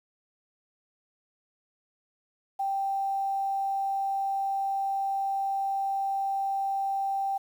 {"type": "tone with quantisation", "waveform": "sine", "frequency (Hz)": 784, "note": "G5", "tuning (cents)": 0, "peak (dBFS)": -26, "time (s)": [2.59, 7.38], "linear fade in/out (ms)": 10, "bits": 9, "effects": []}